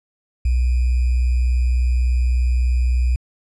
sine tone with sample-and-hold, 61.74 Hz, B1, in tune, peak -14 dBFS, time 0.45-3.16 s, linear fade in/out 5 ms, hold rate 2450 Hz, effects resampled to 24000 Hz

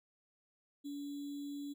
sine tone with sample-and-hold, 285.8 Hz, D4, 47 cents flat, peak -40 dBFS, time 0.84-1.74 s, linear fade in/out 20 ms, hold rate 3675 Hz, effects none

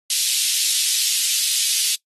pink high-pass noise, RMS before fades -20 dBFS, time 0.1-1.95 s, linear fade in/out 2 ms, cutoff 3200 Hz, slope 24 dB/octave, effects noise-tail reverb RT60 0.1 s tail -22 dB re dry + AAC 32 kbps

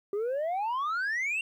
sine exponential sweep, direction up, 392 to 2779 Hz, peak -25 dBFS, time 0.13-1.41 s, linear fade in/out 2 ms, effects tanh soft clip ceiling -27 dBFS + 11-bit

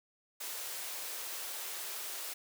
white high-pass noise, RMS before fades -41 dBFS, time 0.4-2.34 s, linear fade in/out 10 ms, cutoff 380 Hz, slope 24 dB/octave, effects none

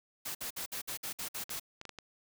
white noise bursts, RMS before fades -39 dBFS, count 9, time 0.25-1.598 s, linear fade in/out 10 ms, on 100 ms, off 56 ms
clicks, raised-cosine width 0.2 ms, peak -27 dBFS, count 5, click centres 1.494 / 1.814 / 1.853 / 1.893 / 1.987 s
effects none

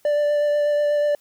triangle tone with vibrato, 588 Hz, D5, 2 cents sharp, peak -15 dBFS, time 0.05-1.15 s, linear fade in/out 2 ms, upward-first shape sine, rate 8.2 Hz, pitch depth 11 cents each way, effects white hiss -60 dBFS RMS until 1.2 s

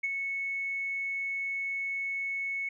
sine tone with ADSR envelope, 2206 Hz, C#7, 9 cents flat, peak -25 dBFS, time 0.03-2.69 s, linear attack 12 ms, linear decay 31 ms, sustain -5 dB, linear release 6 ms, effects tanh soft clip ceiling -22 dBFS

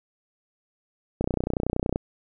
click train, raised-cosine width 2 ms, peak -11 dBFS, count 24, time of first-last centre 1.21-1.959 s, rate 30.7 Hz, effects none

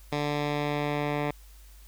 10% pulse tone with low-pass filter sweep, 146.83 Hz, D3, in tune, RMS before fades -29 dBFS, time 0.12-1.31 s, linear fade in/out 5 ms, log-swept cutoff 4500 to 2400 Hz, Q 1.1, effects added 50 Hz sine -48 dBFS peak until 1.87 s + white hiss -58 dBFS RMS until 1.87 s

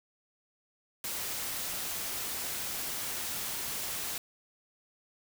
white noise, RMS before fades -36 dBFS, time 1.04-4.18 s, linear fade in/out 2 ms, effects none

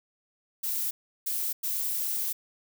violet noise bursts at uneven times, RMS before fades -30 dBFS, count 3, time 0.63-0.91 / 1.26-1.53 / 1.63-2.33 s, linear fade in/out 10 ms, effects none

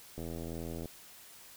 click train, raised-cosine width 2 ms, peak -28 dBFS, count 57, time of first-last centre 0.18-0.857 s, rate 82.7 Hz, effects white hiss -54 dBFS RMS until 1.56 s

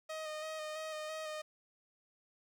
sawtooth tone with vibrato, 622.3 Hz, D#5, in tune, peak -36 dBFS, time 0.09-1.42 s, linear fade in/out 10 ms, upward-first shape square, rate 3 Hz, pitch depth 20 cents each way, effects low-pass 9000 Hz 12 dB/octave + 11-bit

